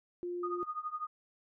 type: tone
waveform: sine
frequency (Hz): 352.6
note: F4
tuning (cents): +17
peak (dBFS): -35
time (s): 0.23-0.63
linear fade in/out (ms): 0
type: tone with tremolo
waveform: sine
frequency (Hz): 1234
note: D#6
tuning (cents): -15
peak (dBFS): -32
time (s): 0.43-1.07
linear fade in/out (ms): 5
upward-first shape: triangle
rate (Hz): 12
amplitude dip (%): 95
effects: none